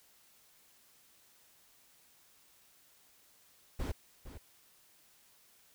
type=noise with echo; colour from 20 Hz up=brown; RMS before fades=-35 dBFS; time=3.79-3.92 s; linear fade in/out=10 ms; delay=460 ms; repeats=1; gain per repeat=-12 dB; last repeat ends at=4.38 s; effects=white hiss -65 dBFS RMS until 5.74 s